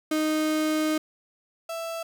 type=tone pair in turn; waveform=35% pulse; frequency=310 / 662.2 Hz; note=D#4 / E5; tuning=-6 / +8 cents; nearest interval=octave + minor second; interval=1314 cents; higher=second; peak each=-21 / -29 dBFS; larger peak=first; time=0.11-0.98 / 1.69-2.03 s; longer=first; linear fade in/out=5 ms; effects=none